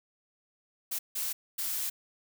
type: noise bursts at uneven times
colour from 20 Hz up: blue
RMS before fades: -33 dBFS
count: 3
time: 0.91-0.99 / 1.15-1.33 / 1.58-1.9 s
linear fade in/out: 10 ms
effects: none